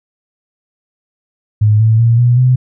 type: tone with pitch steps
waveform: sine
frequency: 106.3 / 111.13 / 116.19 / 121.47 / 127 Hz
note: G#2 / A2 / A#2 / B2 / B2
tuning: +41 / +18 / -5 / -28 / +49 cents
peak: -6 dBFS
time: 1.61-2.56 s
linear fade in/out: 10 ms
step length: 190 ms
effects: none